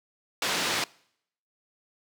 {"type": "low-pass noise", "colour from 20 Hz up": "white", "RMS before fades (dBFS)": -28, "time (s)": [0.42, 0.84], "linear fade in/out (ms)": 2, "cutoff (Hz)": 4600, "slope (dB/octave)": 12, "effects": ["noise-tail reverb RT60 0.7 s tail -24 dB re dry", "high-pass 150 Hz 12 dB/octave"]}